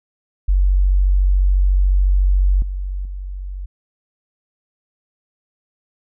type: tone with level steps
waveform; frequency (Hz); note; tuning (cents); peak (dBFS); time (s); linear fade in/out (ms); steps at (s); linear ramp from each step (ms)
sine; 47; F#1; +28; -11 / -21 / -25; 0.48-3.66; 10; 2.62 / 3.05; 2
effects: none